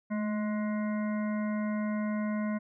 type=harmonic tone with a mistuned harmonic; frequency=210 Hz; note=G#3; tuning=19 cents sharp; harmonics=1 / 3 / 5 / 7 / 9 / 10; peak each=-29 / -39 / -43 / -46 / -48 / -49 dBFS; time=0.1-2.59 s; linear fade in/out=20 ms; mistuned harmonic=1; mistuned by=+31 cents; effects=none